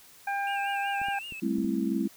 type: harmonic tone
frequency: 799 Hz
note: G5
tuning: 33 cents sharp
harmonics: 1 / 2 / 3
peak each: -29 / -33 / -39 dBFS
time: 0.27-1.19 s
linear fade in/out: 5 ms
type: tone with vibrato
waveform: triangle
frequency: 2718 Hz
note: F7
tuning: 48 cents flat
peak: -36 dBFS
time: 0.47-1.4 s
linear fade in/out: 2 ms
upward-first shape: sine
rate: 5.3 Hz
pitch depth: 87 cents each way
type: clicks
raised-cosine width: 3 ms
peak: -32 dBFS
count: 5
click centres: 1.016 / 1.085 / 1.323 / 1.584 / 1.646 s
type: chord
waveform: sine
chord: A minor seventh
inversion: third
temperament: just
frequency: 198 / 220 / 264 / 330 Hz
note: G3 / A3 / C4 / E4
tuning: +18 / 0 / +16 / +2 cents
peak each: -31 dBFS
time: 1.42-2.08 s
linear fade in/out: 10 ms
effects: white hiss -54 dBFS RMS until 2.16 s